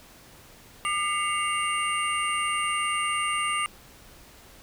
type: tone cluster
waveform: sine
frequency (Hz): 1210 / 2028 / 2211 / 2793 / 8850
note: D#6 / B6 / C#7 / F7 / C#9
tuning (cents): -49 / +45 / -5 / -1 / -4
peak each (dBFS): -27 / -36 / -33 / -30 / -35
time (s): 0.85-3.66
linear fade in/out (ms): 0
effects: pink hiss -51 dBFS RMS until 4.62 s